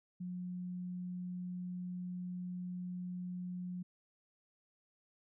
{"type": "tone", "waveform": "sine", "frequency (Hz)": 180, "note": "F#3", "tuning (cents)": -47, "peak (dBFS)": -39, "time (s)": [0.2, 3.83], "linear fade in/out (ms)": 10, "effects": []}